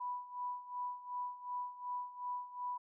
sine tone with tremolo, 987 Hz, B5, 1 cent flat, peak -36 dBFS, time 0-2.78 s, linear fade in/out 10 ms, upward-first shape sine, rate 2.7 Hz, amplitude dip 80%, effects none

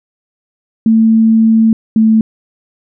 sine tone pair in turn, 223.3 / 220.7 Hz, A3 / A3, +26 / +5 cents, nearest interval unison, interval 21 cents, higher first, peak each -5 dBFS, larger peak neither, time 0.86-1.73 / 1.96-2.21 s, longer first, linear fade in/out 2 ms, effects none

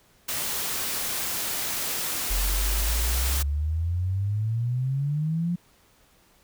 white noise, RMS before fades -29 dBFS, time 0.28-3.43 s, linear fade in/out 10 ms
sine exponential sweep, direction up, 42.52 to 177.7 Hz, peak -23 dBFS, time 2.3-5.56 s, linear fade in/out 10 ms
effects pink hiss -60 dBFS RMS until 6.43 s

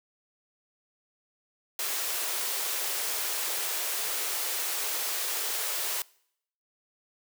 white high-pass noise, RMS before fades -31 dBFS, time 1.79-6.02 s, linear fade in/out 2 ms, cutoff 350 Hz, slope 48 dB/octave, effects noise-tail reverb RT60 0.7 s tail -24 dB re dry

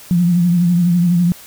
sine tone with vibrato, 174.61 Hz, F3, in tune, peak -10 dBFS, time 0.11-1.32 s, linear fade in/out 0 ms, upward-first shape triangle, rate 12 Hz, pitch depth 64 cents each way, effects white hiss -39 dBFS RMS until 1.46 s

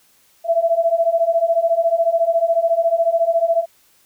sine beating tone pair, 659.3 / 673.3 Hz, E5 / E5, 0 / +36 cents, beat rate 14 Hz, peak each -18 / -16 dBFS, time 0.44-3.66 s, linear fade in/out 50 ms, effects white hiss -56 dBFS RMS until 4.05 s

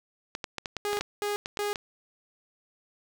clicks, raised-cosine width 0.2 ms, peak -15 dBFS, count 11, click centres 0.351 / 0.442 / 0.583 / 0.658 / 0.767 / 0.931 / 0.971 / 1.01 / 1.459 / 1.572 / 1.758 s
sawtooth tone bursts, 411.9 Hz, G#4, 14 cents flat, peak -24 dBFS, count 3, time 0.85-1.73 s, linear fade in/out 0 ms, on 140 ms, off 230 ms
effects none

